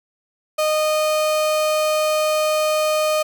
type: tone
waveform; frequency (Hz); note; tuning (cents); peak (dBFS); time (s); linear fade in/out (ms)
35% pulse; 616; D#5; -17; -15; 0.58-3.23; 10
effects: none